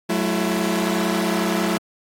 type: tone cluster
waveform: sawtooth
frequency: 185 / 215.8 / 334.8 Hz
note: F#3 / A3 / E4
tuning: 0 / -33 / +27 cents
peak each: -20 dBFS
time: 0.09-1.78 s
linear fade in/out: 10 ms
effects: AAC 48 kbps